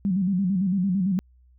sine tone with vibrato, 188.9 Hz, F#3, 36 cents sharp, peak -20 dBFS, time 0.05-1.19 s, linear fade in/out 0 ms, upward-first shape square, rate 8.9 Hz, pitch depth 91 cents each way, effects added 62 Hz sine -53 dBFS peak until 1.58 s

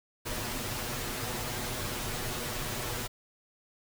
pink noise with comb filter, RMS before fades -35 dBFS, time 0.25-3.08 s, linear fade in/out 20 ms, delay 8.2 ms, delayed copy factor +0.75, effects none

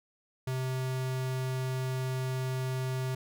square tone, 129.8 Hz, C3, 13 cents flat, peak -31 dBFS, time 0.47-3.15 s, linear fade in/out 5 ms, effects none

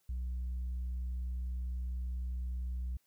sine tone, 62.1 Hz, B1, 10 cents sharp, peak -32 dBFS, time 0.09-2.97 s, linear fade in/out 5 ms, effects tanh soft clip ceiling -33 dBFS + white hiss -75 dBFS RMS until 3.06 s

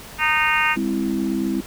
harmonic tone, 308.2 Hz, D#4, 16 cents flat, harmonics 3 / 4 / 5 / 6 / 7 / 8 / 9, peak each -24 / -24 / -24 / -24 / -24 / -24 / -24 dBFS, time 0.18-0.77 s, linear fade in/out 50 ms
sine chord, Ab augmented, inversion none, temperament equal with one note detuned, 202.4 / 261.6 / 329.6 Hz, Ab3 / C4 / E4, -44 / 0 / 0 cents, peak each -24 dBFS, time 0.76-1.61 s, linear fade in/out 10 ms
effects pink hiss -39 dBFS RMS until 1.66 s

